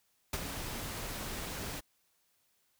pink noise with ADSR envelope, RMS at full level -32 dBFS, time 0.33-1.81 s, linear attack 6 ms, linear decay 34 ms, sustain -8 dB, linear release 23 ms, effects white hiss -74 dBFS RMS until 2.79 s

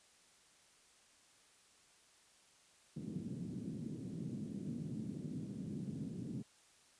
white band-pass noise, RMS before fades -44 dBFS, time 2.96-6.43 s, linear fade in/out 10 ms, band 130 to 250 Hz, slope 24 dB/octave, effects white hiss -67 dBFS RMS until 6.99 s + resampled to 22050 Hz

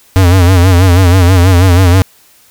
square tone with vibrato, 90.8 Hz, F#2, 32 cents flat, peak -4 dBFS, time 0.16-2.02 s, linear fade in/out 0 ms, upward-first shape sine, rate 6.2 Hz, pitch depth 95 cents each way, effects white hiss -45 dBFS RMS until 2.5 s

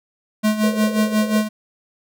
square tone with tremolo, 214.2 Hz, A3, 46 cents flat, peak -14 dBFS, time 0.43-1.49 s, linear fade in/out 20 ms, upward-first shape sine, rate 5.6 Hz, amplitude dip 70%
pink band-pass noise, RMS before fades -31 dBFS, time 0.63-1.42 s, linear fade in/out 10 ms, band 450 to 540 Hz, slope 96 dB/octave
effects none

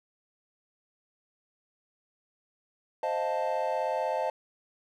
triangle chord, F dominant seventh, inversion second, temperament equal, 523.3 / 622.3 / 698.5 / 880 Hz, C5 / Eb5 / F5 / A5, 0 / 0 / 0 / 0 cents, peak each -31 / -30 / -33 / -30 dBFS, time 3.03-4.3 s, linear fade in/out 2 ms, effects none

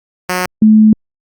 5% pulse / sine tone pair in turn, 181.8 / 216.2 Hz, F#3 / A3, -30 / -30 cents, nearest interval minor third, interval 300 cents, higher second, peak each -3 dBFS, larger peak neither, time 0.29-0.46 / 0.62-0.93 s, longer second, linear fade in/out 2 ms, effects Opus 48 kbps

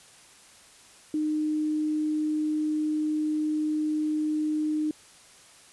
sine tone, 306.1 Hz, D#4, 28 cents flat, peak -24 dBFS, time 1.14-4.91 s, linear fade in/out 2 ms, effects white hiss -53 dBFS RMS until 5.72 s + resampled to 24000 Hz

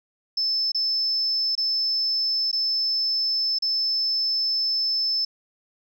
sine tone with dropouts, 5260 Hz, E8, 5 cents flat, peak -20 dBFS, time 0.37-5.25 s, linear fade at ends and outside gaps 5 ms, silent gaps 0.719-0.746 / 1.553-1.577 / 2.515-2.528 / 3.587-3.622 s, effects tanh soft clip ceiling -16 dBFS

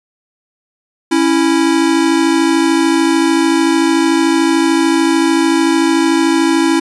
square tone pair together, 276.5 / 330 Hz, C#4 / E4, -4 / +2 cents, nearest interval minor third, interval 306 cents, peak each -15 / -12 dBFS, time 1.11-6.8 s, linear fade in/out 10 ms, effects resampled to 24000 Hz

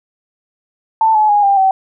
sine tone with pitch steps, 887 / 855.3 / 824.7 / 795.3 / 766.8 Hz, A5 / A5 / G#5 / G5 / G5, +14 / -49 / -12 / +25 / -38 cents, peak -8 dBFS, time 1.01-1.71 s, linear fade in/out 2 ms, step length 140 ms, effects none

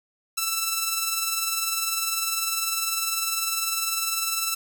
5% pulse tone with tremolo, 1328 Hz, E6, 12 cents sharp, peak -10 dBFS, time 0.37-4.55 s, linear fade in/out 10 ms, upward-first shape triangle, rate 20 Hz, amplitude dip 50%, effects none

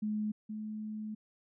sine tone pair in turn, 212.5 / 214.7 Hz, G#3 / A3, +40 / -42 cents, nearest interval unison, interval 18 cents, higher second, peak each -31 / -37 dBFS, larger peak first, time 0.02-0.32 / 0.49-1.15 s, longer second, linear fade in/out 10 ms, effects none

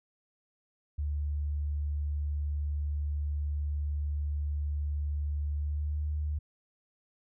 sine tone with pitch glide, 73.4 to 74.9 Hz, D2 to D2, 0 to +35 cents, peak -29 dBFS, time 0.98-6.39 s, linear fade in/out 10 ms, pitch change +35 cents, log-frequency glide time 5.56-5.98 s, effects none

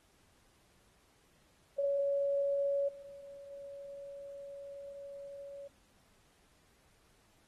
sine tone with level steps, 561 Hz, C#5, 21 cents sharp, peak -29 / -47 / -44 dBFS, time 1.78-5.68 s, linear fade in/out 10 ms, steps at 2.88 / 3.5 s, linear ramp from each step 10 ms, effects pink hiss -69 dBFS RMS until 7.47 s + AAC 32 kbps

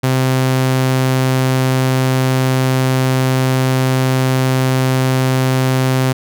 sawtooth tone, 130.3 Hz, C3, 7 cents flat, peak -8 dBFS, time 0.03-6.13 s, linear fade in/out 10 ms, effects none

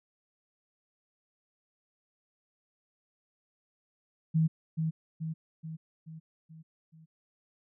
sine tone with echo, 160 Hz, D#3, 49 cents sharp, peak -22 dBFS, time 4.34-4.48 s, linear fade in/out 20 ms, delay 430 ms, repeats 6, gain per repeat -5 dB, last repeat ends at 7.06 s, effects none

